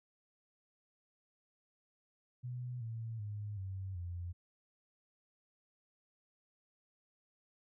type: tone with pitch steps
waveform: sine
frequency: 123.8 / 113.53 / 104.1 / 95.46 / 87.54 Hz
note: B2 / A#2 / G#2 / G2 / F2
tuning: +5 / -45 / +5 / -45 / +5 cents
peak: -39 dBFS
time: 2.43-4.33 s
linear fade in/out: 20 ms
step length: 380 ms
effects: none